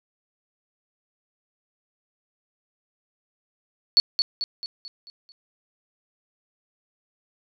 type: tone with echo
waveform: sine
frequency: 4435 Hz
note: C#8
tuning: in tune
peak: -12 dBFS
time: 3.97-4 s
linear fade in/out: 0 ms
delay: 220 ms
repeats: 6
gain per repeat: -6 dB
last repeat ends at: 5.32 s
effects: none